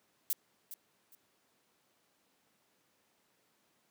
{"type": "noise with echo", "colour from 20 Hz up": "violet", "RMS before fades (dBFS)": -32, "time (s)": [0.3, 0.33], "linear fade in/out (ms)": 0, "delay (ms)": 410, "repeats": 2, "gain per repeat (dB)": -13, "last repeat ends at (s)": 1.15, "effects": ["pink hiss -73 dBFS RMS until 3.9 s", "high-pass 200 Hz 12 dB/octave"]}